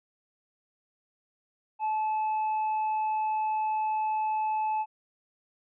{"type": "tone", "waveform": "triangle", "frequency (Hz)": 865, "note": "A5", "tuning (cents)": -30, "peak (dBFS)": -24, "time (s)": [1.79, 4.86], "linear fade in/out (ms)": 50, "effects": ["resampled to 8000 Hz"]}